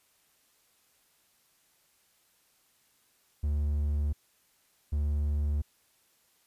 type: tone pair in turn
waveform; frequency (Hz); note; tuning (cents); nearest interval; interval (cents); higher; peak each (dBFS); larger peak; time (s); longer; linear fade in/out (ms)
triangle; 73.42 / 73.42; D2 / D2; 0 / 0; unison; 0; neither; -24; neither; 3.43-4.13 / 4.92-5.62; neither; 10
effects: white hiss -68 dBFS RMS until 6.46 s + resampled to 32000 Hz